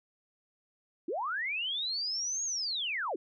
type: linear two-way sweep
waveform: sine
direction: up then down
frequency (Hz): 286.8 to 6680 to 286.8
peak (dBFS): -31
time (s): 1.08-3.16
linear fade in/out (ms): 5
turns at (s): 2.44
effects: none